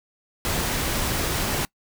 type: noise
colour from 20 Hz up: pink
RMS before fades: -25 dBFS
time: 0.45-1.65 s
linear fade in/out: 0 ms
effects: noise-tail reverb RT60 0.1 s tail -25 dB re dry